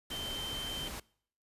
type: tone in noise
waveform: sine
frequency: 3110 Hz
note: G7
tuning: 14 cents flat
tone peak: -38 dBFS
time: 0.11-0.88 s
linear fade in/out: 5 ms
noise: pink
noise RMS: -42 dBFS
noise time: 0.1-1 s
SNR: +1 dB
effects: noise-tail reverb RT60 0.6 s tail -24 dB re dry + resampled to 32000 Hz